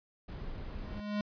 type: noise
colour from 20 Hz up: brown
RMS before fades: -41 dBFS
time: 0.28-1.01 s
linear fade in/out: 10 ms
type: tone with exponential growth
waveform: square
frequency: 207.7 Hz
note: G#3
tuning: in tune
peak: -30 dBFS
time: 0.52-1.21 s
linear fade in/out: 2 ms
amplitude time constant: 150 ms
effects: resampled to 11025 Hz